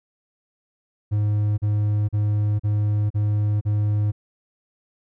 triangle tone bursts, 104.6 Hz, G#2, 13 cents sharp, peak -16 dBFS, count 6, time 1.11-4.12 s, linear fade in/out 20 ms, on 470 ms, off 38 ms, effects none

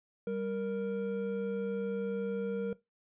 triangle tone pair together, 195.8 / 466.6 Hz, G3 / A#4, -2 / +2 cents, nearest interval octave + minor third, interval 1504 cents, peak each -35 / -31 dBFS, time 0.27-2.73 s, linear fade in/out 2 ms, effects noise-tail reverb RT60 0.2 s tail -19 dB re dry + resampled to 8000 Hz

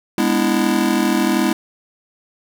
square chord, E dominant seventh, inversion first, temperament just, 206 / 247.2 / 296.7 / 329.6 Hz, G#3 / B3 / D4 / E4, -14 / +2 / +18 / 0 cents, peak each -21 / -21 / -23 / -20 dBFS, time 0.18-1.53 s, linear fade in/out 2 ms, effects none

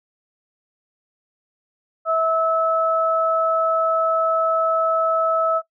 sine tone pair together, 650 / 1300 Hz, E5 / E6, -24 / -24 cents, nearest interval octave, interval 1200 cents, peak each -19 dBFS, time 2.05-5.62 s, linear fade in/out 50 ms, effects noise-tail reverb RT60 0.1 s tail -18 dB re dry

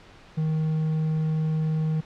triangle tone, 157.1 Hz, D#3, 17 cents sharp, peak -20 dBFS, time 0.37-2.01 s, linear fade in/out 10 ms, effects pink hiss -50 dBFS RMS until 2.05 s + low-pass 4000 Hz 12 dB/octave

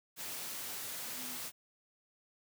sine tone in noise, 250.5 Hz, B3, 25 cents sharp, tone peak -51 dBFS, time 1.14-1.39 s, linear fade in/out 50 ms, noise white, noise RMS -42 dBFS, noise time 0.16-1.52 s, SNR -12 dB, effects high-pass 100 Hz 12 dB/octave

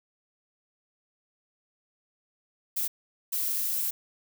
violet noise bursts at uneven times, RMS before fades -29 dBFS, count 2, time 2.76-2.88 / 3.32-3.91 s, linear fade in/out 10 ms, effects none

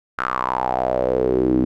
sawtooth tone with band-pass filter sweep, 63.4 Hz, B1, 46 cents sharp, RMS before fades -20 dBFS, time 0.18-1.65 s, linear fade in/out 10 ms, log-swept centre 1400 to 280 Hz, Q 5.8, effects none

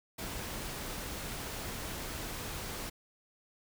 pink noise, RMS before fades -40 dBFS, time 0.18-2.9 s, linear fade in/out 10 ms, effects none

